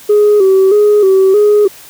sine tone with vibrato, 399.6 Hz, G4, 33 cents sharp, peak -3 dBFS, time 0.09-1.68 s, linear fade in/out 10 ms, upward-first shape square, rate 1.6 Hz, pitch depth 74 cents each way, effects tanh soft clip ceiling -2 dBFS + white hiss -36 dBFS RMS until 1.89 s

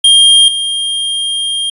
square tone with level steps, 3214 Hz, G7, 43 cents sharp, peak -4 / -14 dBFS, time 0.04-1.7 s, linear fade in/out 5 ms, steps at 0.48 s, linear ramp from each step 2 ms, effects resampled to 32000 Hz

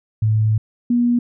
sine tone pair in turn, 108.7 / 240.5 Hz, A2 / B3, -21 / -46 cents, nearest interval octave + major second, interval 1375 cents, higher second, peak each -13 dBFS, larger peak neither, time 0.22-0.58 / 0.9-1.19 s, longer first, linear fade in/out 5 ms, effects none

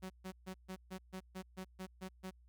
sawtooth tone bursts, 187.2 Hz, F#3, 20 cents sharp, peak -39 dBFS, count 11, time 0.02-2.311 s, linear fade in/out 20 ms, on 81 ms, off 140 ms, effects added 60 Hz sine -61 dBFS peak until 2.48 s

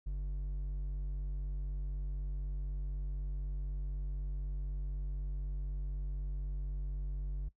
sine tone with hard clipping, 48 Hz, G1, 36 cents flat, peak -36 dBFS, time 0.06-7.49 s, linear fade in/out 10 ms, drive 5 dB, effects noise-tail reverb RT60 0.1 s tail -18 dB re dry

